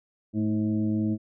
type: harmonic tone with a mistuned harmonic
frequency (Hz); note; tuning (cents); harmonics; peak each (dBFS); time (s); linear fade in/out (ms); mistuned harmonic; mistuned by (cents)
106.4; G#2; +42; 1 / 2 / 3 / 5 / 6; -30 / -25 / -29 / -44 / -45; 0.33-1.18; 50; 2; +28
effects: none